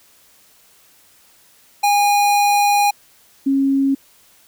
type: tone pair in turn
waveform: square / sine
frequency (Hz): 818 / 273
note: G#5 / C#4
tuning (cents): -26 / -26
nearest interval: octave + perfect fifth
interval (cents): 1900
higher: first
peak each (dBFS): -13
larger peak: neither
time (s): 1.83-2.91 / 3.46-3.95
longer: first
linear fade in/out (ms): 10
effects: white hiss -52 dBFS RMS until 4.47 s

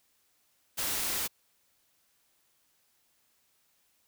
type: noise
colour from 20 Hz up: white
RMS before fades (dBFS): -32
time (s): 0.77-1.28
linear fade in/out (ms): 20
effects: white hiss -71 dBFS RMS until 4.07 s

